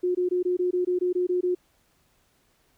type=tone bursts; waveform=sine; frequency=360 Hz; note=F#4; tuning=47 cents flat; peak=-21 dBFS; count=11; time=0.03-1.55 s; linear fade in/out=10 ms; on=120 ms; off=20 ms; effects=pink hiss -66 dBFS RMS until 2.77 s